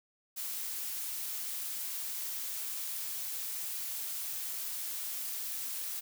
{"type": "noise", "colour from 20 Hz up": "blue", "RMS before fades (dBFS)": -38, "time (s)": [0.36, 6.01], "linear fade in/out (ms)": 20, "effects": []}